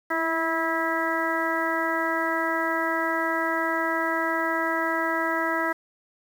harmonic tone with a mistuned harmonic, 325.6 Hz, E4, 21 cents flat, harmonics 1 / 2 / 3 / 4 / 5 / 6, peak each -30 / -30 / -30 / -30 / -30 / -30 dBFS, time 0.1-5.73 s, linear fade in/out 10 ms, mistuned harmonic 1, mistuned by +26 cents, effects 8-bit

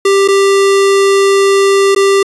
square tone with dropouts, 393.9 Hz, G4, 8 cents sharp, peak -7 dBFS, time 0.05-2.23 s, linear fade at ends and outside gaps 5 ms, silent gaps 0.278-0.284 / 1.949-1.961 s, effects resampled to 24000 Hz

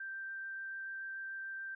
sine tone with vibrato, 1570 Hz, G6, 2 cents sharp, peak -40 dBFS, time 0-1.75 s, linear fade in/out 5 ms, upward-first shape triangle, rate 6.9 Hz, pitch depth 8 cents each way, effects none

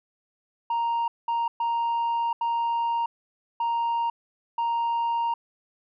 sine tone bursts at uneven times, 932.3 Hz, A#5, in tune, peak -20 dBFS, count 6, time 0.7-1.08 / 1.28-1.48 / 1.6-2.33 / 2.41-3.06 / 3.6-4.1 / 4.58-5.34 s, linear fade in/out 5 ms, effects tanh soft clip ceiling -22 dBFS

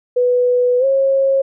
sine tone with pitch glide, 493.9 to 541.7 Hz, B4 to C#5, 0 to -40 cents, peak -11 dBFS, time 0.16-1.42 s, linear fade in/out 10 ms, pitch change +160 cents, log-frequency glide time 0.79-0.85 s, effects none

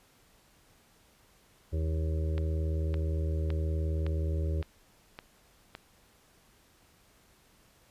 harmonic tone, 79.2 Hz, D#2, 31 cents sharp, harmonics 1 / 2 / 4 / 5 / 6 / 7, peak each -28 / -39 / -43 / -42 / -48 / -45 dBFS, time 1.72-4.63 s, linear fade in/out 20 ms
click train, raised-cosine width 0.3 ms, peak -25 dBFS, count 7, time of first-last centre 2.38-5.751 s, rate 1.78 Hz
effects pink hiss -63 dBFS RMS until 7.9 s + resampled to 32000 Hz

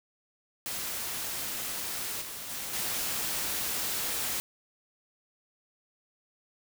white noise with level steps, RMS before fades -35 / -40 / -37 / -32 dBFS, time 0.66-4.4 s, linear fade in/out 0 ms, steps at 2.21 / 2.49 / 2.73 s, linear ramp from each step 10 ms, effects none

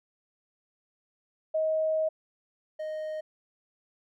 sine / triangle tone pair in turn, 631 / 620.9 Hz, D#5 / D#5, +24 / -4 cents, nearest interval unison, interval 28 cents, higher first, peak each -24 / -30 dBFS, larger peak first, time 1.54-2.09 / 2.79-3.21 s, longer first, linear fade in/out 10 ms, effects none

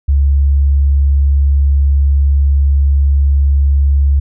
sine tone, 69.9 Hz, C#2, 15 cents sharp, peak -7 dBFS, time 0.08-4.2 s, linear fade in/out 10 ms, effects none

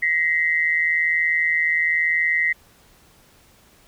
sine tone pair together, 1895 / 2056 Hz, A#6 / C7, +28 / -31 cents, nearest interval minor second, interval 141 cents, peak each -20 dBFS, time 0.02-2.53 s, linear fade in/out 10 ms, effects pink hiss -54 dBFS RMS until 3.87 s

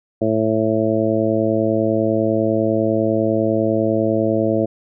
harmonic tone, 110 Hz, A2, in tune, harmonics 1 / 2 / 3 / 4 / 5 / 6, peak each -25 / -22 / -20 / -24 / -21 / -23 dBFS, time 0.21-4.66 s, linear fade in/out 10 ms, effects none

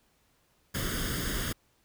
pink noise with comb filter, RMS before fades -32 dBFS, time 0.74-1.53 s, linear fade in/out 10 ms, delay 0.6 ms, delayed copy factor +0.75, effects pink hiss -69 dBFS RMS until 1.84 s

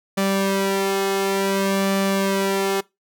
sawtooth tone with flanger, 195.2 Hz, G3, 7 cents flat, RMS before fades -21 dBFS, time 0.17-2.81 s, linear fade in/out 10 ms, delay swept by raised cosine 1.7 to 2.35 ms, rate 0.56 Hz, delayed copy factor +0.9, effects noise-tail reverb RT60 0.2 s tail -22 dB re dry

